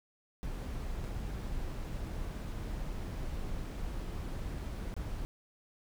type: noise with dropouts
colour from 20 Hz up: brown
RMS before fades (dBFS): -38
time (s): 0.43-5.25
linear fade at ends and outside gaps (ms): 0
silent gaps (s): 1.042-1.047 / 4.94-4.965
effects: none